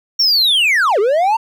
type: linear two-way sweep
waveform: triangle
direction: down then up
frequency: 5610 to 380.7 to 926 Hz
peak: -9 dBFS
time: 0.19-1.37 s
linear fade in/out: 10 ms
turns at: 0.99 s
effects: none